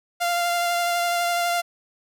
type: tone with vibrato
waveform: sawtooth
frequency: 695 Hz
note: F5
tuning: 9 cents flat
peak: -17 dBFS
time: 0.2-1.62 s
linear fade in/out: 20 ms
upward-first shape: sine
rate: 12 Hz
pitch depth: 13 cents each way
effects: none